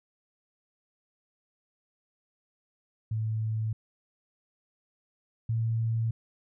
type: tone pair in turn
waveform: sine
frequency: 110 / 113.49 Hz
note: A2 / A#2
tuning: 0 / -46 cents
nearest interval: minor second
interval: 54 cents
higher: second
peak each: -27 / -25 dBFS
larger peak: second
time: 3.11-3.73 / 5.49-6.11 s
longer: neither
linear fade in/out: 5 ms
effects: none